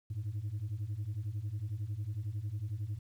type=beating tone pair; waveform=sine; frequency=98.2 / 109.2 Hz; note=G2 / A2; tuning=+4 / -13 cents; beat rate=11 Hz; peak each=-37 / -35 dBFS; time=0.1-2.99 s; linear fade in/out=10 ms; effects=tanh soft clip ceiling -32 dBFS + 11-bit